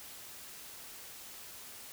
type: silence
effects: white hiss -49 dBFS RMS until 1.92 s